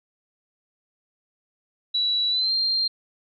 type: tone with pitch glide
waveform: sine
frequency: 3927 to 4185 Hz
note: B7 to C8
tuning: -11 to 0 cents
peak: -20 dBFS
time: 1.94-2.88 s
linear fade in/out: 10 ms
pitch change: +111 cents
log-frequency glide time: 2.3-2.52 s
effects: none